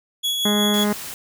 40% pulse tone with tremolo, 3362 Hz, G#7, 20 cents sharp, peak -18 dBFS, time 0.23-0.85 s, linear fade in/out 20 ms, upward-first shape sine, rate 5.5 Hz, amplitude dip 30%
harmonic tone, 207.7 Hz, G#3, in tune, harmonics 1 / 2 / 3 / 4 / 5 / 6 / 7 / 8 / 9 / 10, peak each -19 / -25 / -29 / -31 / -33 / -35 / -36 / -37 / -38 / -39 dBFS, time 0.45-0.93 s, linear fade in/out 5 ms
white noise, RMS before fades -33 dBFS, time 0.74-1.14 s, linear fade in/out 0 ms
effects none

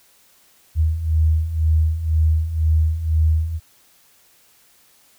sine beating tone pair, 77.78 / 79.78 Hz, D#2 / D#2, 0 / +44 cents, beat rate 2 Hz, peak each -21 / -16 dBFS, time 0.75-3.6 s, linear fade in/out 50 ms, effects white hiss -55 dBFS RMS until 5.18 s

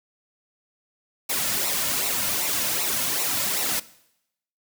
white noise with flanger, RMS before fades -25 dBFS, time 1.29-3.8 s, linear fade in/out 10 ms, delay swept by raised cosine 0.61 to 2.61 ms, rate 2.6 Hz, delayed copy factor -0.65, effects noise-tail reverb RT60 0.8 s tail -19 dB re dry

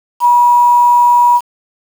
sine tone with quantisation, 966 Hz, B5, 39 cents flat, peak -5 dBFS, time 0.2-1.41 s, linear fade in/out 50 ms, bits 5, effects none

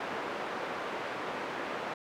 pink band-pass noise, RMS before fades -37 dBFS, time 0-1.94 s, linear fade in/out 5 ms, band 380 to 1900 Hz, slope 12 dB/octave, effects none

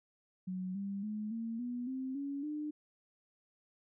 sine tone with pitch steps, 185 / 198.28 / 212.5 / 227.8 / 244.1 / 261.6 / 280.4 / 300.5 Hz, F#3 / G3 / G#3 / A#3 / B3 / C4 / C#4 / D4, 0 / +20 / +40 / -40 / -20 / 0 / +20 / +40 cents, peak -36 dBFS, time 0.47-2.71 s, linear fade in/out 10 ms, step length 280 ms, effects none

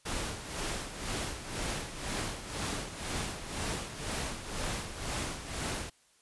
pink noise with tremolo, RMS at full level -34 dBFS, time 0.05-5.9 s, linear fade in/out 10 ms, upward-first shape sine, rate 2 Hz, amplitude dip 65%, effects white hiss -66 dBFS RMS until 6.21 s + resampled to 24000 Hz

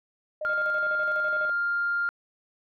sine tone with tremolo, 613 Hz, D#5, 26 cents flat, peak -29 dBFS, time 0.41-1.5 s, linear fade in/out 5 ms, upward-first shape square, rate 12 Hz, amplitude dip 60%
sine tone, 1400 Hz, F6, 4 cents sharp, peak -23 dBFS, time 0.45-2.09 s, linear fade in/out 0 ms
effects tanh soft clip ceiling -18 dBFS

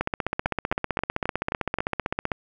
two click trains, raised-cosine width 0.5 ms, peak -9 / -10 dBFS, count 37 / 6, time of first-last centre 0.01-2.318 / 0.46-1.786 s, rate 15.6 / 3.77 Hz, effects none

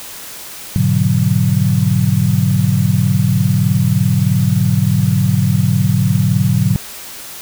sine chord, G# half-diminished seventh, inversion none, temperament equal, 103.83 / 123.47 / 146.83 / 185 Hz, G#2 / B2 / D3 / F#3, 0 / 0 / 0 / 0 cents, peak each -16 dBFS, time 0.76-6.76 s, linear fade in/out 0 ms, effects white hiss -31 dBFS RMS until 7.41 s

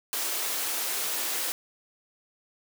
white high-pass noise, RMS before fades -30 dBFS, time 0.13-1.52 s, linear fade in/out 0 ms, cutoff 290 Hz, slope 24 dB/octave, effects none

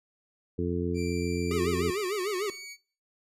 harmonic tone, 87.3 Hz, F2, in tune, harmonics 1 / 2 / 3 / 4 / 5, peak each -33 / -33 / -33 / -33 / -33 dBFS, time 0.58-1.91 s, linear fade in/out 10 ms
20% pulse tone with pitch glide, 2349 to 2249 Hz, D7 to C#7, 0 to +24 cents, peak -36 dBFS, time 0.94-2.77 s, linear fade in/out 50 ms, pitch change -76 cents, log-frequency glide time 2.03-2.31 s
square tone with vibrato, 392 Hz, G4, in tune, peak -29 dBFS, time 1.51-2.5 s, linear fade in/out 2 ms, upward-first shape sine, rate 6.7 Hz, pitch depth 160 cents each way
effects noise-tail reverb RT60 0.4 s tail -17 dB re dry + resampled to 32000 Hz

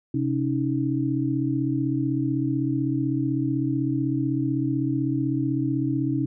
sine tone cluster, 131.2 / 279.9 / 315.8 Hz, C3 / C#4 / D#4, +5 / +17 / +26 cents, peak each -26 dBFS, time 0.14-6.26 s, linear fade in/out 5 ms, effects none

